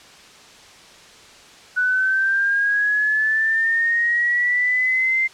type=linear sweep; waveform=sine; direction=up; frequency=1480 to 2093 Hz; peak=-16 dBFS; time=1.76-5.28 s; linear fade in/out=20 ms; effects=white hiss -45 dBFS RMS until 5.33 s + low-pass 6000 Hz 12 dB/octave